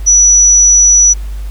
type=tone; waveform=sine; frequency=5900 Hz; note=F#8; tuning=6 cents flat; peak=-3 dBFS; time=0.06-1.14 s; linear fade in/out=20 ms; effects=added 50 Hz sine -18 dBFS peak until 1.5 s + pink hiss -40 dBFS RMS until 1.5 s